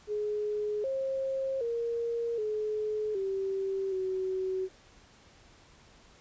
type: tone with pitch steps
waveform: sine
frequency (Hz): 419.8 / 535 / 467 / 426.9 / 387.1 / 376.1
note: G#4 / C5 / A#4 / G#4 / G4 / F#4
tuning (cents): +19 / +38 / +3 / +48 / -22 / +28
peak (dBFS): -29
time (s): 0.07-4.69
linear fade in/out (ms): 50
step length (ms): 770
effects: pink hiss -58 dBFS RMS until 6.2 s + resampled to 16000 Hz